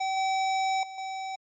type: tone with level steps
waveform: square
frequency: 766 Hz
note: G5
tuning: 40 cents flat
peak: -27 / -25 / -39 / -33 dBFS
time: 0-1.36 s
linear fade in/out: 10 ms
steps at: 0.17 / 0.83 / 0.98 s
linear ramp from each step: 2 ms
effects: MP3 32 kbps